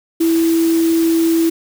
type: tone in noise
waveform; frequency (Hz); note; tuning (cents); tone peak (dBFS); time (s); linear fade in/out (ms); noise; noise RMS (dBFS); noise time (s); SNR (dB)
sine; 329.6; E4; 0; -11; 0.2-1.5; 10; white; -28; 0.2-1.5; +14
effects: none